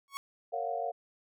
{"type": "tone with exponential growth", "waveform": "sawtooth", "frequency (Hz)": 1108.7, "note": "C#6", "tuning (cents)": 0, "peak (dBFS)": -29, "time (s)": [0.08, 0.17], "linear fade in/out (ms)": 0, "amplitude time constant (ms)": 19}
{"type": "chord", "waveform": "sine", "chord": "Gb major seventh", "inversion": "first", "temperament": "just", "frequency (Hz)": [462.5, 555, 693.7, 740], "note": ["Bb4", "Db5", "F5", "Gb5"], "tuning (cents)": [-14, 2, -12, 0], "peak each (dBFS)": [-39, -39, -34, -38], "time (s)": [0.52, 0.92], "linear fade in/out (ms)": 20}
{"effects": []}